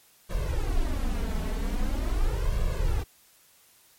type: noise with flanger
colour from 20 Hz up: brown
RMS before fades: -26 dBFS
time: 0.29-3.04 s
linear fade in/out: 20 ms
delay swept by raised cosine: 1.8 to 4.6 ms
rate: 0.43 Hz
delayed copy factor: +1
effects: white hiss -59 dBFS RMS until 3.98 s + MP3 64 kbps